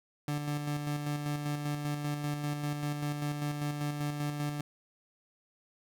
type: tone with tremolo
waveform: 30% pulse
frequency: 146.83 Hz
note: D3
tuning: in tune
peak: -28 dBFS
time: 0.28-4.61 s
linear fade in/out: 2 ms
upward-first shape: square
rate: 5.1 Hz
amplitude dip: 40%
effects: none